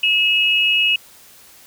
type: tone pair together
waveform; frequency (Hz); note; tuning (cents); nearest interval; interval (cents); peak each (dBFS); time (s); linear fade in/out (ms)
sine; 2598 / 2891; E7 / F#7; -26 / -41; major second; 185; -16; 0.03-0.96; 5
effects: white hiss -46 dBFS RMS until 1.66 s